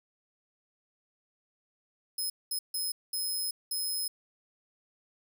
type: tone bursts at uneven times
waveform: 15% pulse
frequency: 5130 Hz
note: E8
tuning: 48 cents flat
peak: -25 dBFS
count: 5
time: 2.18-2.3 / 2.51-2.59 / 2.74-2.92 / 3.13-3.51 / 3.71-4.08 s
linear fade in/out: 5 ms
effects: none